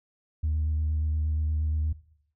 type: tone with vibrato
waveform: sine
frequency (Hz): 77.1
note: D#2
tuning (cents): -15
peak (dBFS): -22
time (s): 0.43-1.93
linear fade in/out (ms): 10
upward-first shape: square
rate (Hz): 8.5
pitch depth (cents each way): 15
effects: noise-tail reverb RT60 0.7 s tail -19 dB re dry + tanh soft clip ceiling -21 dBFS